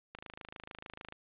click train, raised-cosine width 0.3 ms, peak -28 dBFS, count 27, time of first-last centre 0.15-1.124 s, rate 26.7 Hz, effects resampled to 8000 Hz + 11-bit

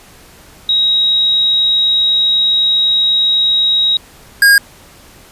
sine / square tone pair in turn, 3808 / 1626.2 Hz, A#7 / G#6, +36 / -37 cents, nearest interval octave + minor third, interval 1473 cents, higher first, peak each -9 / -5 dBFS, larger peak second, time 0.69-3.97 / 4.42-4.58 s, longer first, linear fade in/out 2 ms, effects pink hiss -41 dBFS RMS until 5.31 s + resampled to 32000 Hz

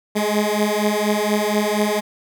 15% pulse beating tone pair, 207.7 / 211.9 Hz, G#3 / G#3, 0 / +35 cents, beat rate 4.2 Hz, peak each -14 dBFS, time 0.15-2.01 s, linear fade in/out 20 ms, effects none

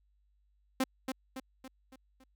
sawtooth tone with echo, 262.1 Hz, C4, 3 cents sharp, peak -23 dBFS, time 0.8-0.84 s, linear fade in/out 5 ms, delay 280 ms, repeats 5, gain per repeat -6 dB, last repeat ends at 2.24 s, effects added 50 Hz sine -68 dBFS peak until 2.35 s

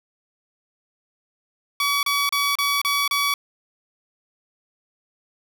15% pulse tone bursts, 1137 Hz, C#6, 44 cents sharp, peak -13 dBFS, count 6, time 1.8-3.34 s, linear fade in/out 2 ms, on 230 ms, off 32 ms, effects none

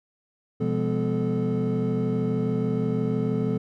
triangle tone cluster, 124.6 / 171 / 203.7 / 249.7 / 434.8 Hz, B2 / F3 / G#3 / B3 / A4, +16 / -36 / -33 / +19 / -21 cents, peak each -27 dBFS, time 0.6-3.58 s, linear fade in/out 10 ms, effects none

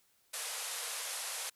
white band-pass noise, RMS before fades -40 dBFS, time 0.33-1.5 s, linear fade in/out 10 ms, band 450 to 12000 Hz, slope 96 dB/octave, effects white hiss -71 dBFS RMS until 1.55 s

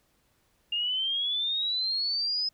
sine exponential sweep, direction up, 2808 to 5110 Hz, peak -26 dBFS, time 0.72-2.49 s, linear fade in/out 5 ms, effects pink hiss -69 dBFS RMS until 2.53 s

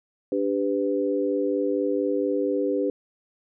sine tone cluster, 291.2 / 395.9 / 500 Hz, D4 / G4 / B4, -15 / +17 / +21 cents, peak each -26 dBFS, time 0.32-2.9 s, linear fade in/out 2 ms, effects none

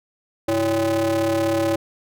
square ring-modulated tone, 116 Hz, A#2, 8 cents flat, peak -16 dBFS, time 0.48-1.76 s, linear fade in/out 5 ms, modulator 446 Hz, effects none

